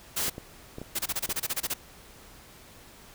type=noise; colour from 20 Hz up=white; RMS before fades=-29 dBFS; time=0.16-0.3 s; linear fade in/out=10 ms
type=clicks; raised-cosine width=2 ms; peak=-24 dBFS; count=5; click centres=0.282 / 0.381 / 0.784 / 0.816 / 1.292 s
type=noise bursts; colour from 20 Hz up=white; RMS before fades=-29 dBFS; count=12; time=0.95-1.74 s; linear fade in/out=10 ms; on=42 ms; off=26 ms
effects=pink hiss -51 dBFS RMS until 3.14 s